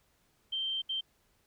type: tone bursts at uneven times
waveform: sine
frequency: 3136 Hz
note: G7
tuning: in tune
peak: -31 dBFS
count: 2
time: 0.52-0.82 / 0.89-1.01 s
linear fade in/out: 10 ms
effects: pink hiss -71 dBFS RMS until 1.46 s